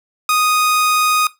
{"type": "tone", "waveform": "sawtooth", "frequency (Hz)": 1243, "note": "D#6", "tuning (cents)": -2, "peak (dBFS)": -9, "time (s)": [0.29, 1.27], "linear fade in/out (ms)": 2, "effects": ["noise-tail reverb RT60 0.2 s tail -18 dB re dry"]}